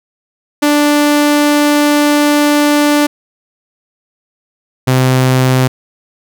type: tone pair in turn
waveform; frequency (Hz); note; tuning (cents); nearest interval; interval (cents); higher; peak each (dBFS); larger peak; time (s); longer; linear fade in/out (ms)
sawtooth; 293.7 / 129.18; D4 / C3; 0 / -22; octave + major second; 1422; first; -4; neither; 0.62-3.07 / 4.87-5.68; first; 10
effects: none